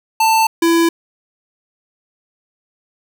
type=tone pair in turn; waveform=square; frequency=889 / 334.2 Hz; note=A5 / E4; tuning=+18 / +24 cents; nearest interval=octave + perfect fourth; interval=1694 cents; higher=first; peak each=-11 dBFS; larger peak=neither; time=0.2-0.47 / 0.62-0.89 s; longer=neither; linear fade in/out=5 ms; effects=none